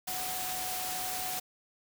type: tone in noise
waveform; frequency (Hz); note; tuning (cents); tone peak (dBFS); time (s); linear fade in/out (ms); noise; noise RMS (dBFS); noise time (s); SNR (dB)
sine; 740; F#5; 0; -39; 0.07-1.4; 10; white; -36; 0.07-1.4; -6
effects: none